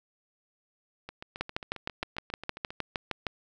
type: two click trains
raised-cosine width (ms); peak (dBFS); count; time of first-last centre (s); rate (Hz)
0.3; -14 / -24; 13 / 13; 1.41-3.268 / 1.09-2.705; 6.46 / 7.43
effects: none